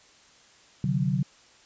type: tone cluster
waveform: sine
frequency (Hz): 132 / 148.5 / 185.3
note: C3 / D3 / F#3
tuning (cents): +16 / +20 / +3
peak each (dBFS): -27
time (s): 0.84-1.23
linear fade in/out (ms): 2
effects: white hiss -56 dBFS RMS until 1.65 s + resampled to 16000 Hz